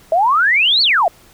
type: exponential two-way sweep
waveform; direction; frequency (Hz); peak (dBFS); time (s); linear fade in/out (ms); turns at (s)
sine; up then down; 626 to 4569 to 626; -10; 0.12-1.08; 2; 0.82
effects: pink hiss -47 dBFS RMS until 1.33 s